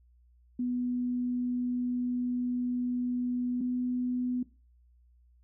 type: tone pair in turn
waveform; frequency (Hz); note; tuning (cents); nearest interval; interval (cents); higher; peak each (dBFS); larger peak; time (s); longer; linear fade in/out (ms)
sine; 246.9 / 248.9; B3 / B3; 0 / +14; unison; 14; second; -28; neither; 0.59-3.61 / 3.61-4.43; first; 5
effects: noise-tail reverb RT60 0.3 s tail -18 dB re dry + added 60 Hz sine -59 dBFS peak until 5.43 s